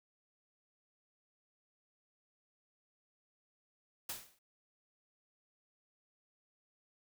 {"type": "noise with exponential decay", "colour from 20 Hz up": "white", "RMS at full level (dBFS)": -38, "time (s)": [4.09, 4.39], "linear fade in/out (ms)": 5, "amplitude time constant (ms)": 65, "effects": []}